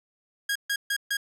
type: tone bursts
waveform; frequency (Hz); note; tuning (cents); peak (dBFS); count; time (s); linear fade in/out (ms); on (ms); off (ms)
sawtooth; 1637; G#6; -25; -21; 4; 0.49-1.17; 5; 65; 140
effects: resampled to 32000 Hz